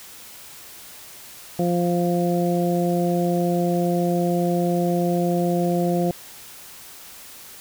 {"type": "harmonic tone", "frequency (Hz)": 174.61, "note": "F3", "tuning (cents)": 0, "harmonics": [1, 2, 3, 4], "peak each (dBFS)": [-21, -24, -26, -27], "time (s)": [1.59, 6.11], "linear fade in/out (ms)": 2, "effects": ["white hiss -42 dBFS RMS until 7.6 s"]}